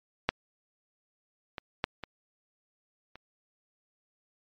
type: clicks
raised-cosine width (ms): 0.3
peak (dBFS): -7 / -20 / -10 / -21 / -29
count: 5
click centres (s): 0.29 / 1.582 / 1.841 / 2.037 / 3.156
effects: low-pass 5000 Hz 12 dB/octave + MP3 48 kbps